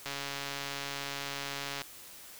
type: click train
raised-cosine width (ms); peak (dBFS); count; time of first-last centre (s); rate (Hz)
0.2; -19; 247; 0.06-1.817; 140
effects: white hiss -50 dBFS RMS until 2.39 s